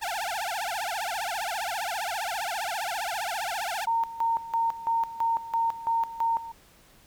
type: tone with vibrato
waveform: sawtooth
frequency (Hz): 784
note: G5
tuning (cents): 0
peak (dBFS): -25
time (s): 0.01-3.86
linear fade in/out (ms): 20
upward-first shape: triangle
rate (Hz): 15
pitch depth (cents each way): 300
type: tone with tremolo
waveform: sine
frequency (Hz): 917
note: A#5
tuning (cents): -29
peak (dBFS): -22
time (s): 3.87-6.52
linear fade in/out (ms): 5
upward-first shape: square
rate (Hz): 3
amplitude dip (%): 80
effects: pink hiss -57 dBFS RMS until 7.06 s